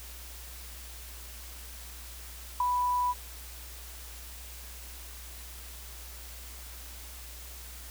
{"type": "tone with ADSR envelope", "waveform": "sine", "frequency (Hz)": 987.8, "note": "B5", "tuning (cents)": 0, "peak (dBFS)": -20, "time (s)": [2.6, 3.14], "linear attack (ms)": 5, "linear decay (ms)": 5, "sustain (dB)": -5, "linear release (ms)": 36, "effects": ["added 60 Hz sine -45 dBFS peak until 7.9 s", "white hiss -47 dBFS RMS until 7.9 s"]}